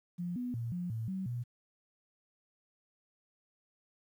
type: tone with pitch steps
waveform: sine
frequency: 175.7 / 246.7 / 116.7 / 177.2 / 112.5 / 189.7 / 121 Hz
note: F3 / B3 / A#2 / F3 / A2 / F#3 / B2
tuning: +11 / -2 / +2 / +25 / +39 / +43 / -35 cents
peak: -34 dBFS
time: 0.18-1.44 s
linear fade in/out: 20 ms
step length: 180 ms
effects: 11-bit